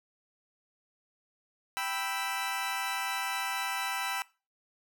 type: chord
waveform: 20% pulse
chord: E minor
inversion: first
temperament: equal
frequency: 784 / 987.8 / 1318.5 Hz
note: G5 / B5 / E6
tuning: 0 / 0 / 0 cents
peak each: -31 dBFS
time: 1.77-4.22 s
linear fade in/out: 0 ms
effects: noise-tail reverb RT60 0.3 s tail -20 dB re dry